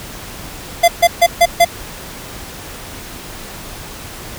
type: tone bursts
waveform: square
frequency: 687 Hz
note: F5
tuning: 29 cents flat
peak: -6 dBFS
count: 5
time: 0.83-1.65 s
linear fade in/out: 10 ms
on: 52 ms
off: 140 ms
effects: pink hiss -31 dBFS RMS until 4.38 s